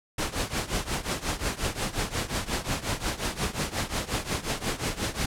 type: noise with tremolo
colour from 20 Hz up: pink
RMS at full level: -26 dBFS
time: 0.18-5.26 s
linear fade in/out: 5 ms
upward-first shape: triangle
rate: 5.6 Hz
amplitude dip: 90%
effects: low-pass 10000 Hz 12 dB/octave